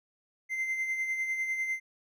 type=tone with tremolo; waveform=triangle; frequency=2079 Hz; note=C7; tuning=12 cents flat; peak=-25 dBFS; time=0.49-1.8 s; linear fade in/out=50 ms; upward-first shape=sine; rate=10 Hz; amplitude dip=50%; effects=tanh soft clip ceiling -22 dBFS